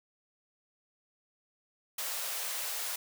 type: high-pass noise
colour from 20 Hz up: white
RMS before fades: -36 dBFS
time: 1.98-2.96 s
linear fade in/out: 5 ms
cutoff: 460 Hz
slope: 48 dB/octave
effects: none